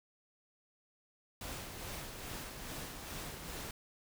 pink noise with tremolo, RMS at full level -43 dBFS, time 1.41-3.71 s, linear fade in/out 2 ms, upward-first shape sine, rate 2.4 Hz, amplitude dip 40%, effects none

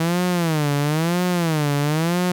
sawtooth tone with vibrato, 160.7 Hz, E3, 44 cents flat, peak -14 dBFS, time 0-2.32 s, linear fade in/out 5 ms, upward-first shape sine, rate 1 Hz, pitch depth 200 cents each way, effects none

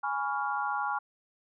sine chord, C# dominant seventh, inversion second, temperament equal with one note detuned, 830.6 / 987.8 / 1121 / 1396.9 Hz, G#5 / B5 / C#6 / E#6, 0 / 0 / +19 / 0 cents, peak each -32 / -37 / -35 / -34 dBFS, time 0.03-0.99 s, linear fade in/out 10 ms, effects none

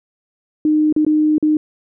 sine tone with dropouts, 306 Hz, D#4, 29 cents flat, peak -11 dBFS, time 0.65-1.57 s, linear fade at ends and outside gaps 2 ms, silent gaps 0.926-0.963 / 1.049-1.065 / 1.382-1.426 s, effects none

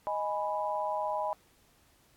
sine chord, G# minor, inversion second, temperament equal, 622.3 / 830.6 / 987.8 Hz, D#5 / G#5 / B5, 0 / 0 / 0 cents, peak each -34 dBFS, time 0.07-1.33 s, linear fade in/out 0 ms, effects pink hiss -65 dBFS RMS until 2.16 s + AAC 64 kbps

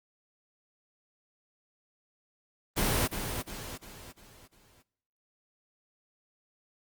pink noise with echo, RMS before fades -27 dBFS, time 2.76-3.08 s, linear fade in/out 20 ms, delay 350 ms, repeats 5, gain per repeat -7 dB, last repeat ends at 4.83 s, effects noise-tail reverb RT60 0.9 s tail -23 dB re dry + Opus 24 kbps

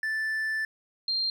triangle / sine tone pair in turn, 1760 / 4186 Hz, A6 / C8, 0 / 0 cents, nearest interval octave + minor third, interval 1500 cents, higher second, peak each -25 dBFS, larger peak neither, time 0.03-0.65 / 1.08-1.3 s, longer first, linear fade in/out 2 ms, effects none

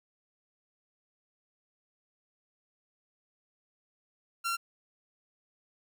sawtooth tone, 1369 Hz, F6, 35 cents flat, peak -26 dBFS, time 4.44-4.57 s, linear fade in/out 20 ms, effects none

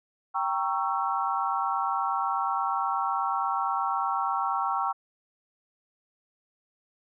sine chord, G diminished seventh, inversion none, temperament equal with one note detuned, 784 / 932.3 / 1108.7 / 1334.6 Hz, G5 / Bb5 / Db6 / Fb6, 0 / 0 / 0 / +21 cents, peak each -30 / -31 / -30 / -31 dBFS, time 0.34-4.93 s, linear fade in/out 20 ms, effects none

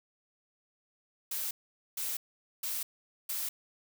blue noise bursts, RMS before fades -35 dBFS, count 4, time 1.31-3.49 s, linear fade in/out 5 ms, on 200 ms, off 460 ms, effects none

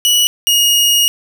sawtooth tone pair in turn, 2936 / 2872 Hz, F#7 / F7, -14 / +48 cents, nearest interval unison, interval 38 cents, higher first, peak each -6 dBFS, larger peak neither, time 0.05-0.27 / 0.47-1.08 s, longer second, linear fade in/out 0 ms, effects none

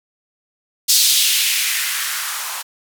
violet noise with band-pass filter sweep, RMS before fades -18 dBFS, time 0.88-2.63 s, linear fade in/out 20 ms, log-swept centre 4500 to 890 Hz, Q 1.9, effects none

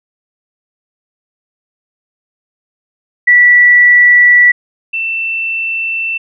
sine tone pair in turn, 1955 / 2676 Hz, B6 / E7, -18 / +25 cents, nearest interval perfect fourth, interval 543 cents, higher second, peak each -3 / -14 dBFS, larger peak first, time 3.27-4.52 / 4.93-6.18 s, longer neither, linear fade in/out 10 ms, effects none

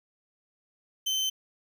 30% pulse tone, 3082 Hz, G7, 30 cents flat, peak -23 dBFS, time 1.06-1.3 s, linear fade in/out 10 ms, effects none

